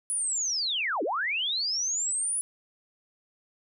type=linear two-way sweep; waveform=sine; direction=down then up; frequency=10060 to 275.4 to 10060 Hz; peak=-26 dBFS; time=0.1-2.41 s; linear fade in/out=0 ms; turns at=1.03 s; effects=none